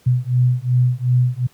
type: beating tone pair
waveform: sine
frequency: 123.47 / 126.17 Hz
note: B2 / B2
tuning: 0 / +37 cents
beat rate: 2.7 Hz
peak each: -16 dBFS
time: 0.06-1.47 s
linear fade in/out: 10 ms
effects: pink hiss -54 dBFS RMS until 1.53 s + high-pass 80 Hz 12 dB/octave